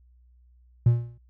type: tone with exponential decay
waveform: triangle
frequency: 118.7 Hz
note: A#2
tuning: 32 cents sharp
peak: -9 dBFS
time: 0.86-1.18 s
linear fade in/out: 5 ms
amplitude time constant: 68 ms
effects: tanh soft clip ceiling -9 dBFS + added 61 Hz sine -54 dBFS peak until 1.29 s